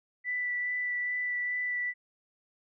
sine tone with vibrato, 1975.5 Hz, B6, in tune, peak -29 dBFS, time 0.24-1.94 s, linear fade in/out 50 ms, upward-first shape sine, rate 2.4 Hz, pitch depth 10 cents each way, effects none

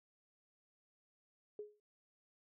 sine tone with exponential decay, 418.9 Hz, G#4, 15 cents sharp, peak -40 dBFS, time 1.59-1.8 s, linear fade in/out 2 ms, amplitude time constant 45 ms, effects none

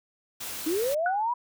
white noise, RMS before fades -36 dBFS, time 0.4-0.95 s, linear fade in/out 10 ms
sine linear sweep, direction up, 295.6 to 992 Hz, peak -24 dBFS, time 0.66-1.34 s, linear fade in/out 10 ms
sine tone with exponential decay, 1472 Hz, F#6, 9 cents flat, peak -23 dBFS, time 1.06-1.23 s, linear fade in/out 2 ms, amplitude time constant 35 ms
effects none

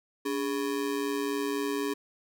square ring-modulated tone, 349.2 Hz, F4, in tune, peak -26 dBFS, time 0.25-1.94 s, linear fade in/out 10 ms, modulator 61.9 Hz, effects none

